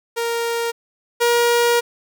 sawtooth tone pair in turn, 466.2 / 474.9 Hz, A#4 / A#4, 0 / +32 cents, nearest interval unison, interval 32 cents, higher second, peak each -16 / -10 dBFS, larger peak second, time 0.16-0.72 / 1.2-1.81 s, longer second, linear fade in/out 20 ms, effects none

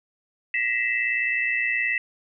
sine tone cluster, 1914 / 2033 / 2640 Hz, A#6 / B6 / E7, +45 / +50 / +2 cents, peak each -26 dBFS, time 0.54-1.98 s, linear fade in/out 2 ms, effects none

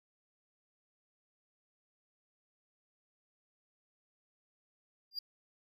triangle tone with exponential growth, 4797 Hz, D8, 36 cents sharp, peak -31 dBFS, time 5.11-5.19 s, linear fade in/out 5 ms, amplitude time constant 17 ms, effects none

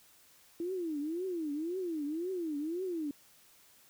sine tone with vibrato, 329.6 Hz, E4, in tune, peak -33 dBFS, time 0.6-3.11 s, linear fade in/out 2 ms, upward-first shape triangle, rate 1.9 Hz, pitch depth 270 cents each way, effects white hiss -62 dBFS RMS until 3.89 s

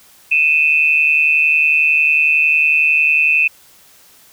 sine tone pair together, 2495 / 2646 Hz, D#7 / E7, +4 / +6 cents, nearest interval minor second, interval 102 cents, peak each -13 dBFS, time 0.31-3.48 s, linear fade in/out 10 ms, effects white hiss -47 dBFS RMS until 4.32 s

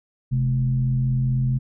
sine tone with frequency modulation, 129.5 Hz, C3, 17 cents flat, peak -18 dBFS, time 0.31-1.59 s, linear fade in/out 20 ms, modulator 84.3 Hz, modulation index 0.5, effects none

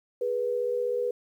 sine tone pair together, 412.2 / 488.2 Hz, G#4 / B4, -13 / -20 cents, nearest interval minor third, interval 293 cents, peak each -32 / -26 dBFS, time 0.21-1.11 s, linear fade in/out 5 ms, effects 10-bit

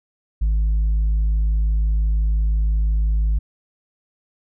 triangle tone with tanh clipping, 52.9 Hz, G#1, 33 cents sharp, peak -16 dBFS, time 0.41-3.39 s, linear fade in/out 10 ms, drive 7 dB, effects none

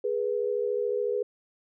sine tone pair together, 415.3 / 489.1 Hz, G#4 / B4, 0 / -17 cents, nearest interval minor third, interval 283 cents, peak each -28 dBFS, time 0.04-1.23 s, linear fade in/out 5 ms, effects none

